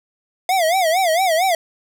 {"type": "tone with vibrato", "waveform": "square", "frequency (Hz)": 698.5, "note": "F5", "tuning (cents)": 0, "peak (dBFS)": -15, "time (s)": [0.49, 1.55], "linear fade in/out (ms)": 2, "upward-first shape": "sine", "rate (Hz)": 4.4, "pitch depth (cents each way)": 180, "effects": []}